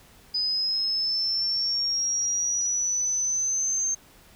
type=linear sweep; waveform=sine; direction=up; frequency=4978 to 6350 Hz; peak=-23 dBFS; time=0.34-3.95 s; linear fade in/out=10 ms; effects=pink hiss -54 dBFS RMS until 4.35 s